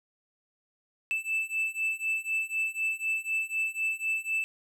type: beating tone pair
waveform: triangle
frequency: 2637 / 2641 Hz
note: E7 / E7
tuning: 0 / +3 cents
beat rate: 4 Hz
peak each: -30 / -29 dBFS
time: 1.11-4.44 s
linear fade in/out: 0 ms
effects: none